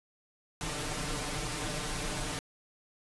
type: noise with comb filter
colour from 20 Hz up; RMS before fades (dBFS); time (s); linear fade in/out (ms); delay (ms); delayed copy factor
pink; -35; 0.61-2.39; 0; 6.7; +0.9
effects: resampled to 24000 Hz